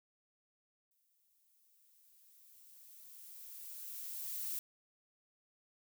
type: noise with exponential growth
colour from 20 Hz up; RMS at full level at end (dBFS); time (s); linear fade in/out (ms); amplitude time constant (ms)
violet; -39; 0.91-4.59; 1; 800
effects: none